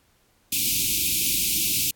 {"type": "band-stop noise", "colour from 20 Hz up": "white", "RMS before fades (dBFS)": -23, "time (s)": [0.52, 1.91], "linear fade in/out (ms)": 5, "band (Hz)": [360, 2300], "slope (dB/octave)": 96, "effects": ["pink hiss -63 dBFS RMS until 1.95 s", "AAC 64 kbps"]}